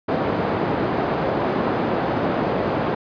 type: band-pass noise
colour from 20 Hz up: white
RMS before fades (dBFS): -22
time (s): 0.08-2.95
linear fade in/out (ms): 10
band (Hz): 120 to 680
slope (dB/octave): 12
effects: resampled to 11025 Hz